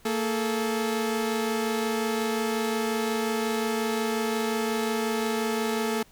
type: tone pair together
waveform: sawtooth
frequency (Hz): 228.1 / 430.6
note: A#3 / A4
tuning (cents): -37 / -37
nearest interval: major seventh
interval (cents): 1100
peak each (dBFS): -24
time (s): 0.05-6.03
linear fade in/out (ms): 5
effects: pink hiss -57 dBFS RMS until 6.11 s